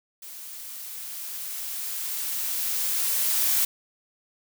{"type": "noise with level ramp", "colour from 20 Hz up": "blue", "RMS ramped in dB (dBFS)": [-41, -22], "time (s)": [0.22, 3.65], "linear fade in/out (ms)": 5, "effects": []}